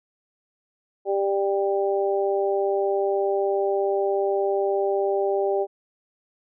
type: harmonic tone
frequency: 197.4 Hz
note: G3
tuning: 12 cents sharp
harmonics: 2 / 3 / 4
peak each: -22 / -26 / -28 dBFS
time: 1.05-5.67 s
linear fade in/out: 50 ms
effects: none